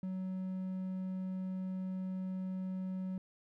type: tone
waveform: triangle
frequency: 186.9 Hz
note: F#3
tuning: 18 cents sharp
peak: -34 dBFS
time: 0.03-3.18 s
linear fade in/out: 2 ms
effects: none